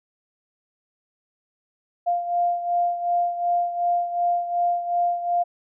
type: beating tone pair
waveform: sine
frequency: 698.5 / 701.2 Hz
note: F5 / F5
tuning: 0 / +7 cents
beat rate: 2.7 Hz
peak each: -21 / -27 dBFS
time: 2.06-5.44 s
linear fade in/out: 20 ms
effects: none